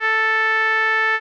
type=tone with low-pass filter; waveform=5% pulse; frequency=440.5 Hz; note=A4; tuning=2 cents sharp; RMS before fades=-18 dBFS; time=0-1.2 s; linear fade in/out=50 ms; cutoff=1800 Hz; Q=4.1; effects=none